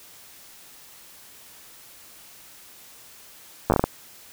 slowing click train, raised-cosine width 1 ms, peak -4 dBFS, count 7, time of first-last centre 3.7-3.84 s, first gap 9 ms, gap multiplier 1.38, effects white hiss -48 dBFS RMS until 4.32 s

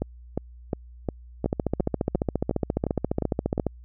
two click trains, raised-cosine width 2 ms, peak -12 / -10 dBFS, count 11 / 33, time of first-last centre 0.02-3.579 / 1.46-3.667 s, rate 2.81 / 14.5 Hz, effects added 60 Hz sine -43 dBFS peak until 3.84 s

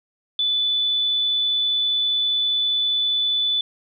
sine tone, 3485 Hz, A7, 17 cents flat, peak -18 dBFS, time 0.39-3.61 s, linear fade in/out 2 ms, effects none

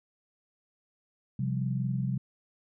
sine chord, C suspended fourth, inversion none, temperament equal, 130.81 / 174.61 / 196 Hz, C3 / F3 / G3, 0 / 0 / 0 cents, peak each -29 / -35 / -34 dBFS, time 1.39-2.18 s, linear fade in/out 5 ms, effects none

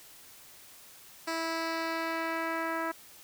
10% pulse tone with low-pass filter sweep, 327.5 Hz, E4, 11 cents flat, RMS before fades -33 dBFS, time 1.27-2.92 s, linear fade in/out 10 ms, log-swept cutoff 6900 to 1600 Hz, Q 1.2, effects white hiss -53 dBFS RMS until 3.23 s

